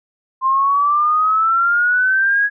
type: exponential sweep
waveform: sine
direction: up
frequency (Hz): 1046.5 to 1671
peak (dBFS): -12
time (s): 0.41-2.5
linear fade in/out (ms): 50
effects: none